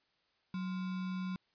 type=tone with sample-and-hold; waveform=sine; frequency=185.2 Hz; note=F#3; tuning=2 cents sharp; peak=-35 dBFS; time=0.54-1.36 s; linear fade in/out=2 ms; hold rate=1225 Hz; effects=white hiss -75 dBFS RMS until 1.54 s + resampled to 11025 Hz